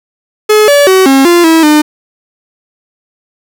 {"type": "tone with pitch steps", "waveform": "45% pulse", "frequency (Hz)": [426.3, 574, 377.6, 270, 346.6, 324.6, 301.9], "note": ["G#4", "D5", "F#4", "C#4", "F4", "E4", "D4"], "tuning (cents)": [45, -40, 35, -45, -13, -27, 48], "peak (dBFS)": -3, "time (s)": [0.49, 1.82], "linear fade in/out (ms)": 10, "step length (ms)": 190, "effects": []}